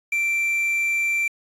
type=tone with quantisation; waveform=triangle; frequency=2349 Hz; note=D7; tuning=in tune; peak=-18 dBFS; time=0.12-1.28 s; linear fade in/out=5 ms; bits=7; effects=resampled to 32000 Hz